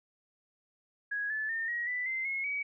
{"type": "tone with pitch steps", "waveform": "sine", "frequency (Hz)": [1661.2, 1736.8, 1815.7, 1898.3, 1984.7, 2075, 2169, 2268], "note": ["G#6", "A6", "A#6", "A#6", "B6", "C7", "C#7", "C#7"], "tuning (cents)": [0, -23, -46, 31, 8, -15, -38, 39], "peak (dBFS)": -31, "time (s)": [1.11, 2.63], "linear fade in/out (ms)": 10, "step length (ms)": 190, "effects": []}